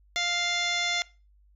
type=harmonic tone with a mistuned harmonic; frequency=699 Hz; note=F5; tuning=1 cent sharp; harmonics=1 / 2 / 3 / 4 / 5 / 6 / 7 / 8 / 9 / 10; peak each=-35 / -38 / -29 / -41 / -30 / -36 / -40 / -42 / -40 / -42 dBFS; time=0.16-1.02 s; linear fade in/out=0 ms; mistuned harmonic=7; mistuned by=+76 cents; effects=noise-tail reverb RT60 0.3 s tail -20 dB re dry + added 50 Hz sine -57 dBFS peak until 1.55 s